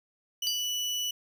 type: tone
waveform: 30% pulse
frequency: 2960 Hz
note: F#7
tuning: in tune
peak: -26 dBFS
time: 0.42-1.11 s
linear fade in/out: 5 ms
type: tone with exponential decay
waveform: 45% pulse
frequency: 4703 Hz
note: D8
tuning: 2 cents sharp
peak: -25 dBFS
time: 0.47-0.69 s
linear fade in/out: 0 ms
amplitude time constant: 46 ms
effects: none